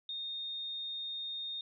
sine tone, 3680 Hz, A#7, 23 cents flat, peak -37 dBFS, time 0.09-1.61 s, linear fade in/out 2 ms, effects none

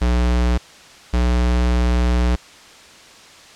square tone pair in turn, 60.4 / 60.66 Hz, B1 / B1, -38 / -30 cents, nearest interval unison, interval 8 cents, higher second, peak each -15 dBFS, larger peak neither, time 0.01-0.58 / 1.13-2.36 s, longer second, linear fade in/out 10 ms, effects white hiss -43 dBFS RMS until 3.55 s + low-pass 6000 Hz 12 dB/octave

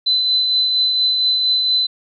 sine tone with tremolo, 4026 Hz, B7, 33 cents sharp, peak -12 dBFS, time 0.06-1.87 s, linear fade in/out 10 ms, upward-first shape triangle, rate 4.3 Hz, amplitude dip 35%, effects none

